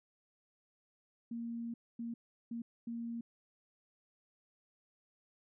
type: tone bursts at uneven times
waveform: sine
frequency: 233.1 Hz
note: A#3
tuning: in tune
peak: -38 dBFS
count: 4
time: 1.31-1.74 / 1.99-2.14 / 2.51-2.62 / 2.87-3.21 s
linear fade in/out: 5 ms
effects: none